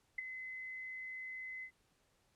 sine tone with ADSR envelope, 2039 Hz, C7, 45 cents flat, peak -33 dBFS, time 0.18-1.71 s, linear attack 7 ms, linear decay 12 ms, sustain -10 dB, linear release 79 ms, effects pink hiss -75 dBFS RMS until 2.35 s + low-pass 11000 Hz 12 dB/octave

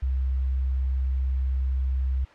sine tone, 65.41 Hz, C2, in tune, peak -22 dBFS, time 0.02-2.25 s, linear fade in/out 10 ms, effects white hiss -50 dBFS RMS until 2.34 s + low-pass 2000 Hz 12 dB/octave

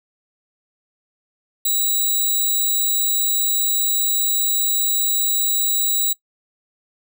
5% pulse tone, 3895 Hz, B7, 25 cents flat, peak -9 dBFS, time 1.65-6.13 s, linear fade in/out 5 ms, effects noise-tail reverb RT60 0.1 s tail -20 dB re dry

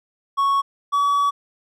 triangle tone pair in turn, 1108.7 / 1137.9 Hz, C#6 / C#6, 0 / +45 cents, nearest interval unison, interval 45 cents, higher second, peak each -14 dBFS, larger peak neither, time 0.37-0.62 / 0.92-1.31 s, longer second, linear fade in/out 20 ms, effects none

